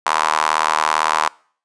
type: tone with high-pass filter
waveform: sawtooth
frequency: 77.78 Hz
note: D#2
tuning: in tune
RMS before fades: -18 dBFS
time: 0.06-1.28 s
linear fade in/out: 0 ms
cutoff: 1000 Hz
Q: 3.7
effects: noise-tail reverb RT60 0.5 s tail -25 dB re dry + resampled to 22050 Hz